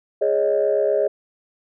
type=chord; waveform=sine; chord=Ab suspended fourth; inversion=none; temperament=equal; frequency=415.3 / 554.4 / 622.3 Hz; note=Ab4 / Db5 / Eb5; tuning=0 / 0 / 0 cents; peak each=-20 dBFS; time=0.21-1.08 s; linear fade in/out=10 ms; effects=tanh soft clip ceiling -9 dBFS